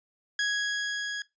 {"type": "tone with level ramp", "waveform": "sawtooth", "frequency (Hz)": 1661.2, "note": "G#6", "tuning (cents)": 0, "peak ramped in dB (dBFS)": [-21, -28], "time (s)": [0.39, 1.22], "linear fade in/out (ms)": 2, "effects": ["noise-tail reverb RT60 0.2 s tail -20 dB re dry", "resampled to 16000 Hz"]}